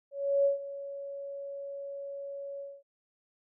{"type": "tone with ADSR envelope", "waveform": "sine", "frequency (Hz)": 559, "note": "C#5", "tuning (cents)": 14, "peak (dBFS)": -21, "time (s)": [0.11, 2.83], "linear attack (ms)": 340, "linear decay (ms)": 130, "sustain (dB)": -16, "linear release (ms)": 230, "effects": []}